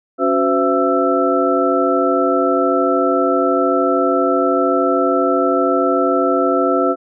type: tone cluster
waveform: sine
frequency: 278.1 / 371 / 512 / 670 / 1326 Hz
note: C#4 / F#4 / C5 / E5 / E6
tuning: +6 / +5 / -38 / +28 / +10 cents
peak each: -19 dBFS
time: 0.18-6.96 s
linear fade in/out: 50 ms
effects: none